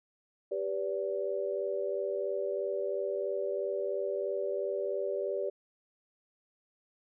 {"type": "chord", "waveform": "sine", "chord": "G major", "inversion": "none", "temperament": "equal with one note detuned", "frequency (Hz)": [392, 493.9, 576.9], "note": ["G4", "B4", "D5"], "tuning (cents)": [0, 0, -31], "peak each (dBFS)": [-34, -37, -34], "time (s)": [0.51, 5.5], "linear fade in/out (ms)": 10, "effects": []}